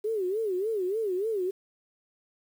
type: tone with vibrato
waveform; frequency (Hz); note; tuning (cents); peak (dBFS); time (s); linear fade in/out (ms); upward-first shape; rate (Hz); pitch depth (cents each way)
sine; 403.7; G#4; -49; -26; 0.04-1.51; 10; sine; 3.4; 200
effects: 9-bit